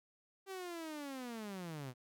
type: linear sweep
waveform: sawtooth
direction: down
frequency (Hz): 392 to 120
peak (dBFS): -39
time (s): 0.46-1.94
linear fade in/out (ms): 50
effects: none